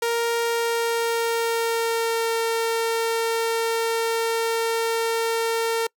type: tone with pitch glide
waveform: sawtooth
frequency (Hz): 466.2 to 456.3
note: A#4 to A#4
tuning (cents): 0 to -37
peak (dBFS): -17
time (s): 0.02-5.87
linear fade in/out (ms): 5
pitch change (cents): -37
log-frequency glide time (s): 0.38-2.33
effects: noise-tail reverb RT60 0.1 s tail -26 dB re dry